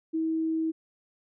sine tone, 321.5 Hz, E4, 43 cents flat, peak -25 dBFS, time 0.13-0.72 s, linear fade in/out 20 ms, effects none

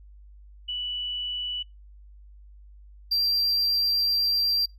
sine / triangle tone pair in turn, 2960 / 4723 Hz, F#7 / D8, 0 / +9 cents, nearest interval minor sixth, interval 809 cents, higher second, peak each -28 / -20 dBFS, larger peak second, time 0.68-1.63 / 3.11-4.66 s, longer second, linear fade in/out 10 ms, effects noise-tail reverb RT60 0.2 s tail -25 dB re dry + added 50 Hz sine -46 dBFS peak until 4.78 s

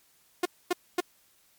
sawtooth tone bursts, 356.4 Hz, F4, 35 cents sharp, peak -19 dBFS, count 3, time 0.43-1.005 s, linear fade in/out 5 ms, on 25 ms, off 250 ms, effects white hiss -64 dBFS RMS until 1.58 s + MP3 96 kbps

